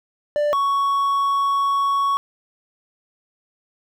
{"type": "tone pair in turn", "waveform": "triangle", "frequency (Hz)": [590, 1113.8], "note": ["D5", "C#6"], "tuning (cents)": [8, 8], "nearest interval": "major seventh", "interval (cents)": 1100, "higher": "second", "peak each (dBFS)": -15, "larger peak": "neither", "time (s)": [[0.36, 0.53], [0.53, 2.17]], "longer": "second", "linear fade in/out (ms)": 0, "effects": []}